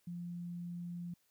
sine tone, 173.9 Hz, F3, 7 cents flat, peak -40 dBFS, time 0.07-1.14 s, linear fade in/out 5 ms, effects white hiss -75 dBFS RMS until 1.3 s

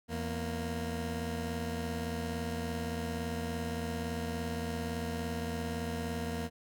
20% pulse tone pair together, 83.5 / 232.9 Hz, E2 / A#3, +23 / -1 cents, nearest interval octave + tritone, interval 1776 cents, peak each -32 / -32 dBFS, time 0.08-6.5 s, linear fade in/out 50 ms, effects none

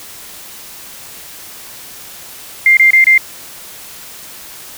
sine tone bursts, 2100 Hz, C7, 6 cents sharp, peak -4 dBFS, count 4, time 2.66-3.178 s, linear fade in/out 2 ms, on 110 ms, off 26 ms, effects white hiss -33 dBFS RMS until 4.77 s

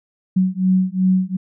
sine beating tone pair, 185 / 187.7 Hz, F#3 / F#3, 0 / +25 cents, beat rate 2.7 Hz, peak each -17 dBFS, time 0.36-1.37 s, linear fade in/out 10 ms, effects none

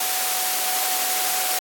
sine tone in noise, 744 Hz, F#5, 9 cents sharp, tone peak -30 dBFS, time 0-1.59 s, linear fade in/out 5 ms, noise white, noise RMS -23 dBFS, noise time 0-1.59 s, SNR -10 dB, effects high-pass 400 Hz 12 dB/octave + AAC 64 kbps

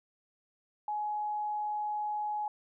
sine tone, 841 Hz, G#5, 22 cents sharp, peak -31 dBFS, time 0.88-2.48 s, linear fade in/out 2 ms, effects none

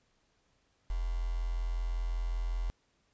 sine tone with quantisation, 42.66 Hz, F1, 40 cents flat, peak -30 dBFS, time 0.9-2.7 s, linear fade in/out 0 ms, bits 8, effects pink hiss -73 dBFS RMS until 3.13 s + resampled to 16000 Hz

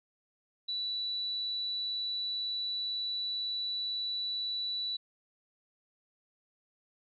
sine tone, 3951 Hz, B7, in tune, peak -32 dBFS, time 0.68-4.97 s, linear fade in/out 10 ms, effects none

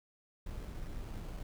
brown noise with sample-and-hold, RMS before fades -42 dBFS, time 0.46-1.43 s, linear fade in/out 5 ms, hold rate 3675 Hz, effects none

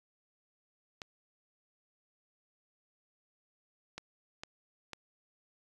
clicks, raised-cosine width 0.2 ms, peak -24 dBFS, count 4, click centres 1.018 / 3.98 / 4.435 / 4.933 s, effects resampled to 24000 Hz

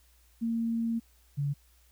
sine tone pair in turn, 229.4 / 142.56 Hz, A#3 / C#3, -28 / +49 cents, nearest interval minor sixth, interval 823 cents, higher first, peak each -27 dBFS, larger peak neither, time 0.41-1 / 1.37-1.54 s, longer first, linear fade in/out 20 ms, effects added 60 Hz sine -61 dBFS peak until 1.91 s + white hiss -66 dBFS RMS until 1.91 s

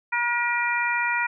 harmonic tone, 477.8 Hz, A#4, 43 cents sharp, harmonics 2 / 3 / 4 / 5, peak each -27 / -27 / -27 / -27 dBFS, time 0.12-1.27 s, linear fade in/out 10 ms, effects none

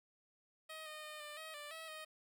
10% pulse tone with pitch steps, 630 / 614 / 610 / 596 / 633 / 589 / 645 / 624 Hz, D#5 / D#5 / D#5 / D5 / D#5 / D5 / E5 / D#5, +21 / -23 / -34 / +25 / +30 / +5 / -38 / +5 cents, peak -39 dBFS, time 0.69-2.05 s, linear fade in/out 10 ms, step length 170 ms, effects none

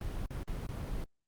brown noise with dropouts, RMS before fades -37 dBFS, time 0.01-1.04 s, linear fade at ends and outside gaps 1 ms, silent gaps 0.26-0.306 / 0.432-0.476 / 0.667-0.689 s, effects Opus 24 kbps

